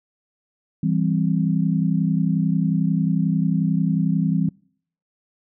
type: chord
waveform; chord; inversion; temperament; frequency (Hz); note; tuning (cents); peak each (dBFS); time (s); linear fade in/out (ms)
sine; C major; first; equal; 164.81 / 196 / 261.6; E3 / G3 / C4; 0 / 0 / 0; -20 / -22 / -25; 0.83-4.49; 5
effects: noise-tail reverb RT60 0.6 s tail -26 dB re dry